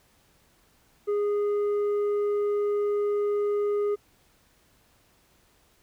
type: tone with tanh clipping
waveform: sine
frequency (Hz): 411.9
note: G#4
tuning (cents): -14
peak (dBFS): -24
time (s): 1.07-3.96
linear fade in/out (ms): 20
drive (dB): 5
effects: pink hiss -63 dBFS RMS until 5.82 s